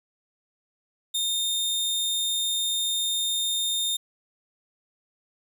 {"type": "tone", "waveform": "sawtooth", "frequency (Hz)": 3647, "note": "A#7", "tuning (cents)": -39, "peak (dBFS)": -21, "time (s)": [1.14, 3.97], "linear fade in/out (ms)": 10, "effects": []}